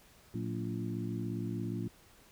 harmonic tone with a mistuned harmonic, 57.2 Hz, A#1, 32 cents flat, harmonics 2 / 3 / 4 / 5 / 6, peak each -38 / -40 / -41 / -42 / -43 dBFS, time 0.34-1.88 s, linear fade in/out 5 ms, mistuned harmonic 3, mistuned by +93 cents, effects pink hiss -61 dBFS RMS until 2.31 s

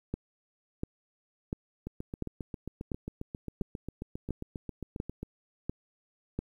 two click trains, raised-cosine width 3 ms, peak -19 / -24 dBFS, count 10 / 26, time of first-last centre 0.14-6.39 / 1.87-5.23 s, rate 1.44 / 7.44 Hz, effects 10-bit

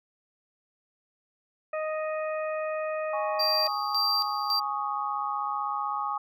harmonic tone, 622.3 Hz, D#5, in tune, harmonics 1 / 2 / 3 / 4, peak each -29 / -36 / -41 / -42 dBFS, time 1.73-3.68 s, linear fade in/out 5 ms
sine chord, Ab suspended fourth, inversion none, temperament equal, 830.6 / 1108.7 / 1244.5 Hz, Ab5 / Db6 / Eb6, 0 / 0 / 0 cents, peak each -32 dBFS, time 3.13-6.18 s, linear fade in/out 5 ms
triangle tone with tremolo, 4709 Hz, D8, 4 cents sharp, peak -23 dBFS, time 3.39-4.6 s, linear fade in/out 10 ms, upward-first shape square, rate 1.8 Hz, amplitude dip 75%
effects none

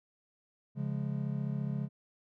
triangle chord, Db major, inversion none, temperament just, 138.59 / 173.24 / 207.9 Hz, Db3 / F3 / Ab3, 0 / -14 / +2 cents, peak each -32 / -37 / -36 dBFS, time 0.75-1.89 s, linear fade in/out 50 ms, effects none

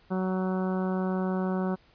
harmonic tone, 186.6 Hz, F#3, 15 cents sharp, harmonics 1 / 2 / 3 / 4 / 5 / 6 / 7 / 8, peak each -27 / -33 / -37 / -39 / -41 / -43 / -44 / -45 dBFS, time 0.1-1.76 s, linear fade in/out 20 ms, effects pink hiss -61 dBFS RMS until 1.94 s + resampled to 11025 Hz

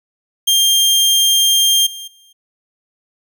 sawtooth tone with level steps, 3195 Hz, G7, 32 cents sharp, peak -7 / -25 / -43 dBFS, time 0.47-2.33 s, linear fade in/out 10 ms, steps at 1.86 / 2.07 s, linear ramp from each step 10 ms, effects none

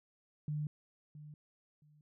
sine tone with echo, 150 Hz, D3, 37 cents sharp, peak -34 dBFS, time 0.48-0.67 s, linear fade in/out 2 ms, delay 670 ms, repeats 2, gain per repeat -14 dB, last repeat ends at 2.01 s, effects none

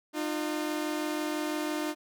sawtooth tone pair together, 304.1 / 350.1 Hz, D#4 / F4, -40 / +4 cents, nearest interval major second, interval 244 cents, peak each -27 / -32 dBFS, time 0.13-1.95 s, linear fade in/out 50 ms, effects none

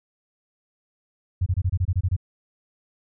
sine tone bursts, 91.5 Hz, F#2, 19 cents flat, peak -18 dBFS, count 10, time 1.41-2.165 s, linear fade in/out 10 ms, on 53 ms, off 25 ms, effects none

